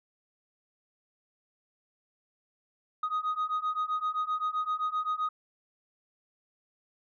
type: beating tone pair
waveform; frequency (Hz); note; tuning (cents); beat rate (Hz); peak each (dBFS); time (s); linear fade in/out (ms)
sine; 1244.5 / 1252.2; D#6 / D#6; 0 / +11; 7.7; -30 / -29; 3.03-5.29; 5
effects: tanh soft clip ceiling -25 dBFS